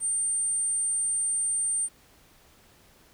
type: tone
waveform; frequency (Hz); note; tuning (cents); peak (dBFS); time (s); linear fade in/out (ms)
sine; 8840; C#9; -6; -23; 0-1.89; 50
effects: tanh soft clip ceiling -21 dBFS + pink hiss -58 dBFS RMS until 3.13 s